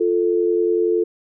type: tone pair together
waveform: sine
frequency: 349.7 / 440.6 Hz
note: F4 / A4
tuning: +2 / +2 cents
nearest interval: major third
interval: 400 cents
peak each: -18 dBFS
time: 0-1.04 s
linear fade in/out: 10 ms
effects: none